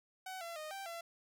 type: tone with pitch steps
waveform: sawtooth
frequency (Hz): 752 / 677 / 617 / 782 / 676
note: F#5 / E5 / D#5 / G5 / E5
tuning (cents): +28 / +46 / -15 / -4 / +43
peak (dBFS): -39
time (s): 0.26-1.01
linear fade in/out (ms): 5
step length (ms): 150
effects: none